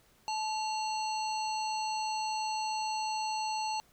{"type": "harmonic tone with a mistuned harmonic", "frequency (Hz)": 867, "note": "A5", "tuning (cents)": -26, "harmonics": [1, 3, 5, 7, 9], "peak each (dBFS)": [-32, -42, -40, -46, -50], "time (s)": [0.28, 3.8], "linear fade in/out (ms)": 0, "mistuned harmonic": 3, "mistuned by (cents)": 100, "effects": ["pink hiss -65 dBFS RMS until 3.92 s"]}